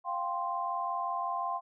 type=chord; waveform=sine; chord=F suspended second; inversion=none; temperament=equal; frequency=698.5 / 784 / 1046.5 Hz; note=F5 / G5 / C6; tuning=0 / 0 / 0 cents; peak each=-36 / -37 / -33 dBFS; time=0.04-1.61 s; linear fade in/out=50 ms; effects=none